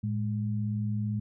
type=tone pair together; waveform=sine; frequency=110.47 / 207.7 Hz; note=A2 / G#3; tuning=+7 / 0 cents; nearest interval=major seventh; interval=1093 cents; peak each=-29 / -32 dBFS; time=0.03-1.2 s; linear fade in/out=10 ms; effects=none